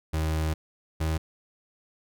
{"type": "tone pair in turn", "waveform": "35% pulse", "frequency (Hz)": [78.7, 79.34], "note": ["D#2", "D#2"], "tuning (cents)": [20, 34], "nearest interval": "unison", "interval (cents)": 14, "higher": "second", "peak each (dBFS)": [-23, -23], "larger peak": "neither", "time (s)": [[0.13, 0.54], [1, 1.18]], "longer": "first", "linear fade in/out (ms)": 10, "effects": []}